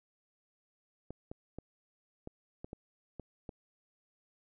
clicks, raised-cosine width 2 ms, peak -29 dBFS, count 8, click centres 1.106 / 1.315 / 1.586 / 2.274 / 2.645 / 2.731 / 3.197 / 3.492 s, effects none

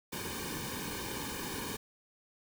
pink noise with comb filter, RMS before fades -39 dBFS, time 0.12-1.77 s, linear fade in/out 10 ms, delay 1.5 ms, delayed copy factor -0.85, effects none

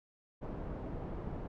pink low-pass noise, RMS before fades -41 dBFS, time 0.41-1.48 s, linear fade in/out 20 ms, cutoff 700 Hz, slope 12 dB/octave, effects none

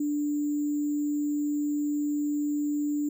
sine tone with sample-and-hold, 293.7 Hz, D4, in tune, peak -25 dBFS, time 0-3.09 s, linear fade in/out 5 ms, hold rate 7350 Hz, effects none

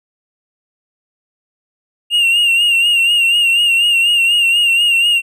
triangle tone with vibrato, 2794 Hz, F7, in tune, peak -8 dBFS, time 2.1-5.22 s, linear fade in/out 50 ms, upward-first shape sine, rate 4.1 Hz, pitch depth 52 cents each way, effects none

